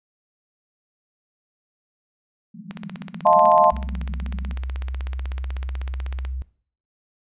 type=band-pass noise; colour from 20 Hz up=pink; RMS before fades=-37 dBFS; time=2.54-4.55 s; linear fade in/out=20 ms; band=160 to 230 Hz; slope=96 dB/octave
type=click train; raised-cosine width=0.3 ms; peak=-19 dBFS; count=58; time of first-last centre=2.71-6.25 s; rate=16.1 Hz
type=chord; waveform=sine; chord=F dominant seventh; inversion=third; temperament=equal; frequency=622.3 / 698.5 / 880 / 1046.5 Hz; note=Eb5 / F5 / A5 / C6; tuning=0 / 0 / 0 / 0 cents; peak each=-17 dBFS; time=3.25-3.71 s; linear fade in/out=10 ms
type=tone; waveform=sine; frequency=64.6 Hz; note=C2; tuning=21 cents flat; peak=-26 dBFS; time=3.72-6.42 s; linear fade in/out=0 ms
effects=noise-tail reverb RT60 0.5 s tail -18 dB re dry + resampled to 8000 Hz